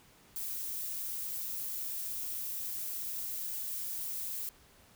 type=noise; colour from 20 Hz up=violet; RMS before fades=-38 dBFS; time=0.36-4.49 s; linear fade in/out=0 ms; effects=pink hiss -61 dBFS RMS until 4.95 s